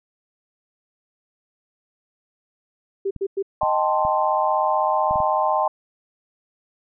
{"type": "tone bursts", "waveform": "sine", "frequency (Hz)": 392, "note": "G4", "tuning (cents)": 0, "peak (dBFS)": -20, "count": 3, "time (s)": [3.05, 3.427], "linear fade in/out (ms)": 10, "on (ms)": 59, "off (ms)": 100}
{"type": "clicks", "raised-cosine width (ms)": 5, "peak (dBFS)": -22, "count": 6, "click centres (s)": [3.163, 3.633, 4.051, 5.11, 5.158, 5.203]}
{"type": "chord", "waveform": "sine", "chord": "A half-diminished seventh", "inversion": "second", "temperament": "equal", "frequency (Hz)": [622.3, 784, 880, 1046.5], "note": ["Eb5", "G5", "A5", "C6"], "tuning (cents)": [0, 0, 0, 0], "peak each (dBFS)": -23, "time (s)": [3.61, 5.68], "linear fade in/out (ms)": 5}
{"effects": []}